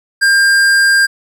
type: tone with hard clipping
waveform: sine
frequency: 1600 Hz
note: G6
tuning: 35 cents sharp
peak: -9 dBFS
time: 0.21-1.07 s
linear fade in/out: 20 ms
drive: 14 dB
effects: none